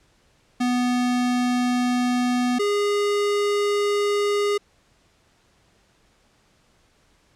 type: tone pair in turn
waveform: square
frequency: 246.9 / 409.8 Hz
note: B3 / G#4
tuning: 0 / -23 cents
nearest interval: major sixth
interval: 877 cents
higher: second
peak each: -20 dBFS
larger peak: neither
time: 0.6-2.59 / 2.59-4.58 s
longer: neither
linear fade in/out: 10 ms
effects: pink hiss -61 dBFS RMS until 7.35 s + low-pass 8000 Hz 12 dB/octave